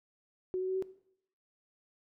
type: tone with pitch steps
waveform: sine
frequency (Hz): 369.8 / 373 / 376.3 / 379.5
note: F#4 / F#4 / F#4 / F#4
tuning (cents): -1 / +14 / +29 / +44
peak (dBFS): -30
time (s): 0.54-0.824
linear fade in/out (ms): 0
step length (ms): 71
effects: noise-tail reverb RT60 0.7 s tail -17 dB re dry